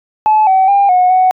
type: tone with pitch steps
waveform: sine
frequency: 861 / 761 / 800 / 729 / 743 Hz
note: A5 / F#5 / G5 / F#5 / F#5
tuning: -38 / +48 / +35 / -26 / +7 cents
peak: -5 dBFS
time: 0.26-1.31 s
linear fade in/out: 0 ms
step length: 210 ms
effects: tanh soft clip ceiling -3 dBFS